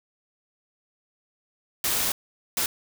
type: noise bursts at uneven times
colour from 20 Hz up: white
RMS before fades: -25 dBFS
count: 2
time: 1.84-2.12 / 2.57-2.66 s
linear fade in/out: 2 ms
effects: none